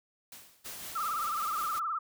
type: noise with exponential decay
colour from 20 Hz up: white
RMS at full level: -46 dBFS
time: 0.32-0.88 s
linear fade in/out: 2 ms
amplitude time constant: 120 ms
type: noise with tremolo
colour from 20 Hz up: white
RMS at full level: -41 dBFS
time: 0.64-1.8 s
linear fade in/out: 20 ms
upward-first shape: triangle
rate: 5.4 Hz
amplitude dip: 35%
type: tone with vibrato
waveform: sine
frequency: 1264 Hz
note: D#6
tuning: 27 cents sharp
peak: -30 dBFS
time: 0.95-1.99 s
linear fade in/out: 10 ms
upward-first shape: sine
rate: 19 Hz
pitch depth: 120 cents each way
effects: none